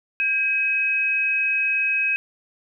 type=tone pair together; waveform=sine; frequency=1602 / 2543 Hz; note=G6 / D#7; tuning=+37 / +37 cents; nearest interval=minor sixth; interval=800 cents; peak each=-28 / -19 dBFS; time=0.2-2.16 s; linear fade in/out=0 ms; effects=none